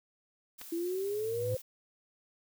blue noise, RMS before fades -48 dBFS, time 0.58-1.62 s, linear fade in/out 10 ms
clicks, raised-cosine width 0.2 ms, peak -29 dBFS, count 2, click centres 0.613 / 0.617 s
sine exponential sweep, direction up, 329.6 to 523.3 Hz, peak -31 dBFS, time 0.72-1.57 s, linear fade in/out 5 ms
triangle tone with exponential growth, 109.9 Hz, A2, 2 cents flat, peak -29 dBFS, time 0.99-1.55 s, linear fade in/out 5 ms, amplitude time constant 120 ms
effects none

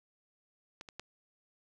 clicks, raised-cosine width 0.2 ms, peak -27 / -30 / -24 dBFS, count 3, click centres 0.811 / 0.888 / 0.996 s, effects none

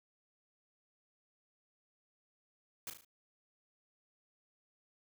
white noise with echo, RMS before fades -42 dBFS, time 2.87-2.9 s, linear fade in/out 2 ms, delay 37 ms, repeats 4, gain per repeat -6 dB, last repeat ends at 3.048 s, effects none

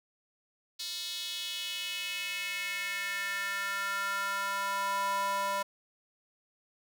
square tone with high-pass filter sweep, 198 Hz, G3, 18 cents sharp, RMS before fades -34 dBFS, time 0.79-5.63 s, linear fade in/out 10 ms, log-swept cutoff 4100 to 820 Hz, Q 3.4, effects none

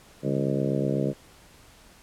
harmonic tone with a mistuned harmonic, 68.1 Hz, C#2, 30 cents flat, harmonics 2 / 3 / 4 / 5 / 6 / 7 / 8 / 9, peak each -28 / -30 / -31 / -32 / -33 / -33 / -34 / -35 dBFS, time 0.22-1.14 s, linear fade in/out 50 ms, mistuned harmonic 2, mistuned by +92 cents, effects pink hiss -53 dBFS RMS until 2.02 s + low-pass 12000 Hz 12 dB/octave

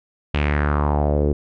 sawtooth tone with low-pass filter sweep, 73.42 Hz, D2, in tune, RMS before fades -19 dBFS, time 0.34-1.33 s, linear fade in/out 5 ms, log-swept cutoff 2900 to 390 Hz, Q 3.5, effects none

